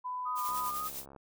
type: tone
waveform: sine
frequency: 1000 Hz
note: B5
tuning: 21 cents sharp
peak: -34 dBFS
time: 0.04-0.71 s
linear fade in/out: 20 ms
type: tone with vibrato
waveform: sine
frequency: 1230 Hz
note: D#6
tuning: 20 cents flat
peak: -34 dBFS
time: 0.25-0.89 s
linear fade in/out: 20 ms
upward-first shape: sine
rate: 3.7 Hz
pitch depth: 27 cents each way
type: noise with tremolo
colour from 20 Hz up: blue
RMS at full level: -39 dBFS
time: 0.35-1.06 s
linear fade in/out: 50 ms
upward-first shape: sine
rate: 10 Hz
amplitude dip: 50%
type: click train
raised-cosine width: 1 ms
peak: -37 dBFS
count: 47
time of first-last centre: 0.49-1.163 s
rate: 68.4 Hz
effects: none